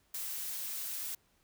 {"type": "noise", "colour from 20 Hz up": "blue", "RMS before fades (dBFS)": -39, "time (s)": [0.14, 1.15], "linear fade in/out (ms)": 5, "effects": ["pink hiss -71 dBFS RMS until 1.43 s"]}